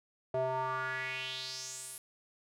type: tone with band-pass filter sweep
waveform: square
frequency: 130 Hz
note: C3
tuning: 11 cents flat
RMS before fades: -37 dBFS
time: 0.34-1.98 s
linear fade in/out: 2 ms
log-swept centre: 580 to 11000 Hz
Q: 4.1
effects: none